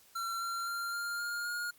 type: tone with pitch steps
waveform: square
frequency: 1359 / 1372.4 / 1386 / 1399.6 / 1413.4 / 1427.4 Hz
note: F6 / F6 / F6 / F6 / F6 / F6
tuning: -48 / -31 / -14 / +3 / +20 / +37 cents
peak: -35 dBFS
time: 0.15-1.71 s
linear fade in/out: 10 ms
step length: 260 ms
effects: white hiss -62 dBFS RMS until 1.78 s + Opus 48 kbps